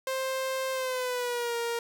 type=tone with pitch glide; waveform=sawtooth; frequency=526 to 468.6 Hz; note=C5 to A#4; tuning=+9 to +9 cents; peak=-25 dBFS; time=0.07-1.79 s; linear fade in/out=2 ms; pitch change=-200 cents; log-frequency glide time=0.72-1.56 s; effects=none